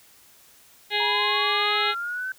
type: harmonic tone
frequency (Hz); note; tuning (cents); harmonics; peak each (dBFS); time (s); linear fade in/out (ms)
415.3; G#4; 0; 1 / 2 / 4 / 5 / 6 / 7 / 8 / 9 / 10; -31 / -29 / -31 / -28 / -32 / -31 / -32 / -28 / -33; 0.9-1.95; 50
type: linear sweep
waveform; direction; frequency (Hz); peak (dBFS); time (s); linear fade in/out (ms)
sine; up; 932.3 to 1543; -27; 1-2.32; 2
effects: white hiss -54 dBFS RMS until 2.38 s